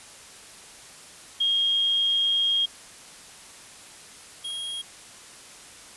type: tone pair in turn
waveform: sine / square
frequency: 3246 / 3270 Hz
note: G#7 / G#7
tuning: -40 / -28 cents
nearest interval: unison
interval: 12 cents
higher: second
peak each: -20 / -31 dBFS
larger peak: first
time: 1.4-2.66 / 4.44-4.82 s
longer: first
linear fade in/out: 10 ms
effects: white hiss -46 dBFS RMS until 5.96 s + resampled to 24000 Hz